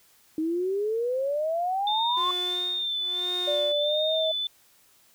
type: exponential sweep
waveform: sine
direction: up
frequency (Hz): 309.5 to 1099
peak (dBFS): -24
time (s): 0.38-2.31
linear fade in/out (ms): 2
type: tone with vibrato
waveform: sine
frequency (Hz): 3577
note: A7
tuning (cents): +28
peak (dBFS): -26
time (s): 1.87-4.47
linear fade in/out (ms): 2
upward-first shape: sine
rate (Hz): 1.5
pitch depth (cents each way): 41
type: tone with tremolo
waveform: sawtooth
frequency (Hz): 359.4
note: F4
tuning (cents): +50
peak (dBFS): -30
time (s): 2.17-3.72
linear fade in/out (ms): 2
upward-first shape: sine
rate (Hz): 1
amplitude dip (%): 100
type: tone with pitch glide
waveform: sine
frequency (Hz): 587.3 to 636.8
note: D5 to D#5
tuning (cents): 0 to +40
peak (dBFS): -24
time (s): 3.47-4.32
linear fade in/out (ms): 10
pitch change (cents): +140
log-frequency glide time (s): 3.81-4.14
effects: white hiss -60 dBFS RMS until 5.14 s